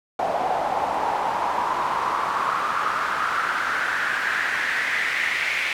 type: noise with band-pass filter sweep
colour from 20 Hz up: pink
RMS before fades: -24 dBFS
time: 0.19-5.73 s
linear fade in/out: 2 ms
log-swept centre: 720 to 2200 Hz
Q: 4.7
effects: none